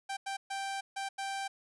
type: tone bursts at uneven times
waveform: sawtooth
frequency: 784 Hz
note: G5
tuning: in tune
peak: -31 dBFS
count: 5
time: 0.09-0.17 / 0.26-0.37 / 0.5-0.81 / 0.96-1.09 / 1.18-1.48 s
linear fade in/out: 10 ms
effects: resampled to 24000 Hz